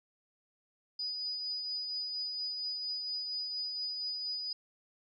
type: tone with tremolo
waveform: sine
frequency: 4954 Hz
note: D#8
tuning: 8 cents flat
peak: -33 dBFS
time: 0.99-4.53 s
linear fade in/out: 5 ms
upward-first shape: triangle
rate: 4.3 Hz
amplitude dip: 35%
effects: none